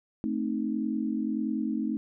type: chord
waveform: sine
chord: A diminished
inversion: none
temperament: equal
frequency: 220 / 261.6 / 311.1 Hz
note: A3 / C4 / Eb4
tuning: 0 / 0 / 0 cents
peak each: -30 / -32 / -32 dBFS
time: 0.24-1.97 s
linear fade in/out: 0 ms
effects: none